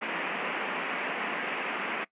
white band-pass noise, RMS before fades -33 dBFS, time 0.01-2.05 s, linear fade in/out 20 ms, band 180 to 2700 Hz, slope 48 dB/octave, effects noise-tail reverb RT60 0.1 s tail -20 dB re dry + resampled to 8000 Hz

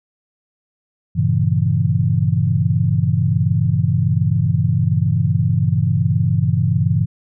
sine chord, G diminished seventh, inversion none, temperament equal with one note detuned, 98 / 116.54 / 137.71 / 164.81 Hz, G2 / Bb2 / Db3 / Fb3, 0 / 0 / -11 / 0 cents, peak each -19 dBFS, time 1.15-7.06 s, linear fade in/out 20 ms, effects none

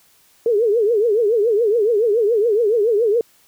sine tone with vibrato, 440 Hz, A4, in tune, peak -13 dBFS, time 0.46-3.21 s, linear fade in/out 2 ms, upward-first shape triangle, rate 7.1 Hz, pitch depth 200 cents each way, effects white hiss -55 dBFS RMS until 3.47 s

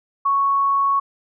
sine tone, 1108.7 Hz, C#6, in tune, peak -15 dBFS, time 0.25-1 s, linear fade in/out 10 ms, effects none

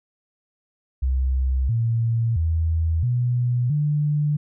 sine tone with pitch steps, 65.2 / 115.1 / 81.4 / 122.6 / 148.3 Hz, C2 / A#2 / E2 / B2 / D3, -5 / -22 / -21 / -12 / +17 cents, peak -18 dBFS, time 1.02-4.37 s, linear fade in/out 10 ms, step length 670 ms, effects none

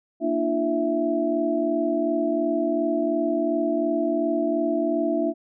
sine tone cluster, 234.4 / 298.5 / 341.3 / 662 Hz, A#3 / D4 / F4 / E5, +10 / +28 / -40 / +7 cents, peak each -30 / -25 / -26 / -25 dBFS, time 0.2-5.34 s, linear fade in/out 50 ms, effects none

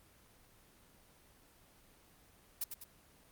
blue noise with echo, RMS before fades -36 dBFS, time 2.61-2.64 s, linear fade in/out 5 ms, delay 100 ms, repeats 2, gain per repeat -6 dB, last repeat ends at 2.84 s, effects pink hiss -64 dBFS RMS until 3.31 s + Opus 24 kbps

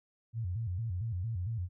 sine tone with vibrato, 101.2 Hz, G#2, 44 cents flat, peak -32 dBFS, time 0.33-1.69 s, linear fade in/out 50 ms, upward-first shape square, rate 4.4 Hz, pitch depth 210 cents each way, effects none

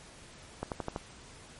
accelerating click train, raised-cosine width 1 ms, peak -19 dBFS, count 5, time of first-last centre 0.63-0.961 s, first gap 88 ms, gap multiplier 0.96, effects pink hiss -52 dBFS RMS until 1.59 s + MP3 48 kbps

